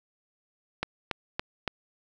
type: click train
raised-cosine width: 0.3 ms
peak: -12 dBFS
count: 4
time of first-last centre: 0.83-1.677 s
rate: 3.54 Hz
effects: none